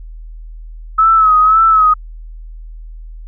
sine tone with vibrato, 1289 Hz, E6, 39 cents flat, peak -6 dBFS, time 0.98-1.94 s, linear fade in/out 10 ms, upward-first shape sine, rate 1.9 Hz, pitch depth 54 cents each way, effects added 40 Hz sine -28 dBFS peak until 3.27 s

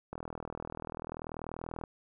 click train, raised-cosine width 1 ms, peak -25 dBFS, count 70, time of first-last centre 0.13-1.838 s, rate 40.4 Hz, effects none

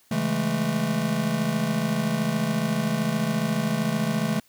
square chord, A major seventh, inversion first, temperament just, 137.5 / 165 / 206.2 / 220 Hz, C#3 / E3 / G#3 / A3, -14 / +2 / -12 / 0 cents, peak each -32 / -29 / -30 / -27 dBFS, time 0.11-4.4 s, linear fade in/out 5 ms, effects white hiss -60 dBFS RMS until 4.48 s

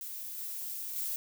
violet noise with level steps, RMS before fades -41 / -39 / -35 dBFS, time 0.01-1.16 s, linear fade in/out 0 ms, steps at 0.38 / 0.96 s, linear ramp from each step 2 ms, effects none

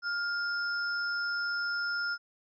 sine tone pair together, 1409 / 5246 Hz, F6 / E8, +15 / -9 cents, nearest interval octave + major seventh, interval 2276 cents, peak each -30 / -38 dBFS, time 0.02-2.18 s, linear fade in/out 50 ms, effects none

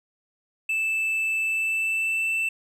triangle tone with pitch glide, 2637 to 2661 Hz, E7 to E7, 0 to +16 cents, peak -21 dBFS, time 0.69-2.49 s, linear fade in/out 5 ms, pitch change +16 cents, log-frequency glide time 1.4-2.3 s, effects none

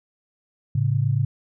sine tone pair together, 110 / 138.48 Hz, A2 / C#3, 0 / -1 cents, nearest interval major third, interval 399 cents, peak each -21 dBFS, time 0.75-1.25 s, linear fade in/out 5 ms, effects none

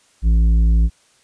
sine tone with tanh clipping, 55.8 Hz, A1, 25 cents sharp, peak -12 dBFS, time 0.22-0.9 s, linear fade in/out 50 ms, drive 8 dB, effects white hiss -56 dBFS RMS until 1.23 s + resampled to 22050 Hz

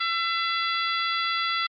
harmonic tone with a mistuned harmonic, 673 Hz, E5, 36 cents sharp, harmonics 2 / 3 / 4 / 5 / 6 / 7, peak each -27 / -30 / -35 / -31 / -36 / -35 dBFS, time 0-1.67 s, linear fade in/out 10 ms, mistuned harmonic 5, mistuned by +21 cents, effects Opus 48 kbps

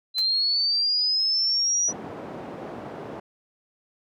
sine linear sweep, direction up, 4042 to 5880 Hz, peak -20 dBFS, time 0.14-1.93 s, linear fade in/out 50 ms
white noise with exponential decay, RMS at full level -33 dBFS, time 0.18-0.26 s, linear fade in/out 2 ms, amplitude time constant 16 ms
white band-pass noise, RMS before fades -37 dBFS, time 1.88-3.2 s, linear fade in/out 5 ms, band 140 to 600 Hz, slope 12 dB/octave
effects none

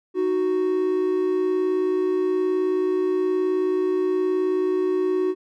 triangle tone pair together, 311.1 / 370 Hz, D#4 / F#4, 0 / 0 cents, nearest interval minor third, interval 300 cents, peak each -25 / -18 dBFS, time 0.14-5.35 s, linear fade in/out 50 ms, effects none

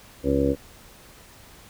harmonic tone, 69.3 Hz, C#2, in tune, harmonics 1 / 2 / 3 / 4 / 5 / 6 / 7 / 8, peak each -28 / -30 / -33 / -23 / -29 / -34 / -24 / -30 dBFS, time 0.23-0.56 s, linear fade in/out 50 ms, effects pink hiss -49 dBFS RMS until 1.69 s

